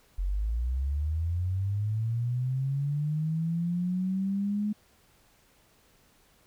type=linear sweep; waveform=sine; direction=up; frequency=43.65 to 211.3 Hz; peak=-26 dBFS; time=0.18-4.73 s; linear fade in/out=10 ms; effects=pink hiss -63 dBFS RMS until 6.46 s